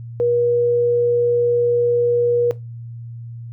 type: tone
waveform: sine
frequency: 479.6 Hz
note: A#4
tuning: 49 cents sharp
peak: -14 dBFS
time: 0.2-2.51 s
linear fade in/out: 0 ms
effects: noise-tail reverb RT60 0.2 s tail -17 dB re dry + added 117 Hz sine -30 dBFS peak until 3.52 s